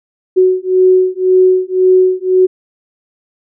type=beating tone pair; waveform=sine; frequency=370 / 371.9 Hz; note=F#4 / F#4; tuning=0 / +9 cents; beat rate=1.9 Hz; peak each=-10 dBFS; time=0.36-2.47 s; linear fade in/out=20 ms; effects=none